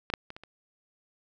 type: clicks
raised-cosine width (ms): 0.3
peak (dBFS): -17 / -9 / -25 / -27 / -30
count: 5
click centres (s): 0.101 / 0.138 / 0.304 / 0.365 / 0.436
effects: none